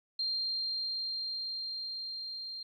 sine tone with level ramp, 4186 Hz, C8, in tune, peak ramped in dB -30 to -39 dBFS, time 0.19-2.63 s, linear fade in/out 5 ms, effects 12-bit

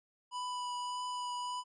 square tone with vibrato, 988 Hz, B5, in tune, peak -37 dBFS, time 0.31-1.64 s, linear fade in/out 50 ms, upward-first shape triangle, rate 1.7 Hz, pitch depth 13 cents each way, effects resampled to 22050 Hz

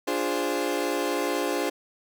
30% pulse chord, D half-diminished seventh, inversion none, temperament equal with one note detuned, 293.7 / 349.2 / 411.7 / 523.3 Hz, D4 / F4 / Ab4 / C5, 0 / 0 / -15 / 0 cents, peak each -28 dBFS, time 0.07-1.7 s, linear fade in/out 10 ms, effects none

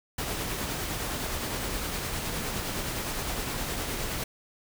pink noise with tremolo, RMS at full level -31 dBFS, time 0.18-4.24 s, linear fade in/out 5 ms, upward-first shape triangle, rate 9.7 Hz, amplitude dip 30%, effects none

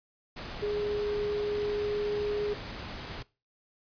sine tone in noise, 415 Hz, G#4, 1 cent flat, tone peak -28 dBFS, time 0.62-2.54 s, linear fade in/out 10 ms, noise pink, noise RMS -40 dBFS, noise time 0.36-3.23 s, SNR +9 dB, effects noise-tail reverb RT60 0.3 s tail -21 dB re dry + resampled to 11025 Hz

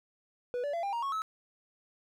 triangle tone with pitch steps, 490.9 / 577.1 / 678.4 / 797.5 / 937.5 / 1102 / 1295.5 Hz, B4 / D5 / E5 / G5 / A#5 / C#6 / E6, -10 / -30 / +50 / +30 / +10 / -11 / -30 cents, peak -29 dBFS, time 0.54-1.219 s, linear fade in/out 0 ms, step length 97 ms, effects none

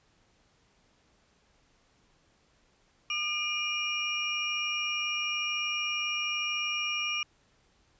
sine tone cluster, 1211 / 2403 / 2859 / 5600 Hz, D#6 / D7 / F7 / F8, -47 / +39 / +40 / +4 cents, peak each -39 / -32 / -33 / -39 dBFS, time 3.1-7.23 s, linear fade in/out 2 ms, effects pink hiss -67 dBFS RMS until 7.99 s + resampled to 16000 Hz

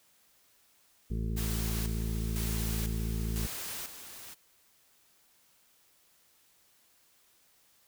harmonic tone, 55.3 Hz, A1, 9 cents sharp, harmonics 1 / 2 / 3 / 4 / 6 / 7 / 8, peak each -32 / -37 / -39 / -40 / -49 / -49 / -51 dBFS, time 1.1-3.47 s, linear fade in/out 10 ms
white noise with tremolo, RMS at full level -39 dBFS, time 1.36-4.35 s, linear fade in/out 20 ms, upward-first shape square, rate 1 Hz, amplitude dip 60%
effects white hiss -66 dBFS RMS until 7.87 s

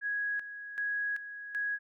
sine tone with tremolo, 1661.2 Hz, G#6, in tune, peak -30 dBFS, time 0.01-1.79 s, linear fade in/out 50 ms, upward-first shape square, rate 1.3 Hz, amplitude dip 70%, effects none

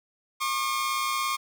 sawtooth tone pair together, 1084.6 / 1202 Hz, C#6 / D6, -38 / +40 cents, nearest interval major second, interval 178 cents, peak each -24 / -26 dBFS, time 0.4-1.37 s, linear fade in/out 20 ms, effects none

